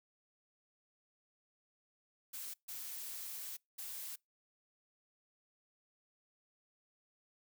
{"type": "noise bursts at uneven times", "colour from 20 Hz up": "blue", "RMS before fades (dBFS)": -45, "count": 3, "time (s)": [[2.33, 2.54], [2.68, 3.57], [3.78, 4.16]], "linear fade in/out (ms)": 10, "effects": ["noise-tail reverb RT60 0.2 s tail -26 dB re dry"]}